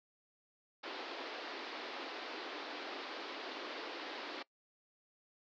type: band-pass noise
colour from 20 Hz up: pink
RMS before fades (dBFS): -45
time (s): 0.83-4.43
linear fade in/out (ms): 10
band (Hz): 280 to 4800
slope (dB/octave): 48
effects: noise-tail reverb RT60 0.1 s tail -22 dB re dry